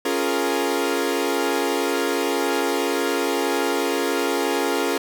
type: chord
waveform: sawtooth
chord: Bb minor seventh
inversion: first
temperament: equal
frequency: 277.2 / 349.2 / 415.3 / 466.2 Hz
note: Db4 / F4 / Ab4 / Bb4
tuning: 0 / 0 / 0 / 0 cents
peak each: -22 dBFS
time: 0.05-4.98 s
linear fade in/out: 5 ms
effects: none